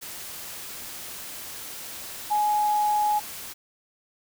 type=tone in noise; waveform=sine; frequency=839 Hz; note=G#5; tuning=17 cents sharp; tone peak=-20 dBFS; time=2.3-3.2 s; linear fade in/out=20 ms; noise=white; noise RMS=-38 dBFS; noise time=0.01-3.54 s; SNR=+15 dB; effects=none